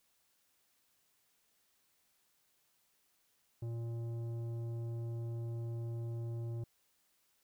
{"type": "tone with tanh clipping", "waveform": "sine", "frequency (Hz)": 116.3, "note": "A#2", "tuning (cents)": -4, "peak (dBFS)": -39, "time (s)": [3.62, 6.64], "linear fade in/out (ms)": 5, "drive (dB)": 11, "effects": ["white hiss -75 dBFS RMS until 7.43 s"]}